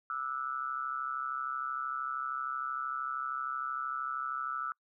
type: tone with amplitude modulation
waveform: sine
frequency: 1317 Hz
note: E6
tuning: 2 cents flat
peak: -29 dBFS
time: 0.1-4.72 s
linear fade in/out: 2 ms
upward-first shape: sine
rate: 133 Hz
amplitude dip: 90%
effects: noise-tail reverb RT60 0.1 s tail -26 dB re dry